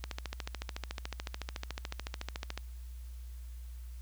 click train, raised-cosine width 0.2 ms, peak -20 dBFS, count 36, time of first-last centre 0.04-2.576 s, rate 13.8 Hz, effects added 60 Hz sine -42 dBFS peak until 4.01 s + white hiss -63 dBFS RMS until 4.01 s

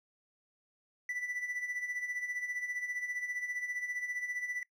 triangle tone with tremolo, 1975.5 Hz, B6, in tune, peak -31 dBFS, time 1.09-4.63 s, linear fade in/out 2 ms, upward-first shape sine, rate 15 Hz, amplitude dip 65%, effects noise-tail reverb RT60 0.1 s tail -22 dB re dry

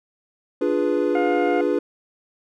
triangle chord, D diminished seventh, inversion none, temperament equal, 293.7 / 349.2 / 415.3 / 493.9 Hz, D4 / F4 / Ab4 / Cb5, 0 / 0 / 0 / 0 cents, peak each -22 dBFS, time 0.61-1.79 s, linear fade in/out 5 ms
harmonic tone, 710 Hz, F5, 28 cents sharp, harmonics 1 / 2 / 3 / 4, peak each -24 / -32 / -33 / -44 dBFS, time 1.15-1.61 s, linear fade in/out 2 ms
effects none

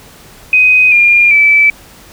sine tone with pitch steps, 2507 / 2408 / 2312 Hz, D#7 / D7 / D7, +12 / +43 / -28 cents, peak -4 dBFS, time 0.53-1.7 s, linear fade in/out 2 ms, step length 390 ms, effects pink hiss -38 dBFS RMS until 2.12 s

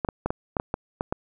clicks, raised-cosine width 1 ms, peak -11 dBFS, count 9, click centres 0.048 / 0.088 / 0.26 / 0.305 / 0.568 / 0.599 / 0.741 / 1.009 / 1.125 s, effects none

